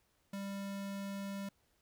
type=tone; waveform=square; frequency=197.8 Hz; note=G3; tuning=16 cents sharp; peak=-40 dBFS; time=0.33-1.49 s; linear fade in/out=5 ms; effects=pink hiss -75 dBFS RMS until 1.81 s